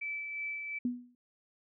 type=tone with tremolo; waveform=sine; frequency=2314 Hz; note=D7; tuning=26 cents flat; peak=-34 dBFS; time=0.01-0.79 s; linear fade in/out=10 ms; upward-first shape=sine; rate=2.8 Hz; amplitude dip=35%
type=tone with exponential decay; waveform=sine; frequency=245.2 Hz; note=B3; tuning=12 cents flat; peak=-26 dBFS; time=0.85-1.15 s; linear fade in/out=2 ms; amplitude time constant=64 ms
effects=none